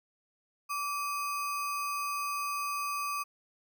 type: tone with sample-and-hold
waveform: sine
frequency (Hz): 1160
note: D6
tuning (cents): -22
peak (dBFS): -31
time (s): 0.69-3.24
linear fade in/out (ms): 20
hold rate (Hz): 3675
effects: none